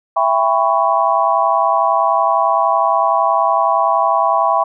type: chord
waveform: sine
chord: C# half-diminished seventh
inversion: first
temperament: just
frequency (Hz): 665.2 / 798.3 / 997.9 / 1108.7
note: E5 / G5 / B5 / C#6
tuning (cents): +16 / +31 / +18 / 0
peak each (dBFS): -17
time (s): 0.16-4.64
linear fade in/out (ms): 10
effects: none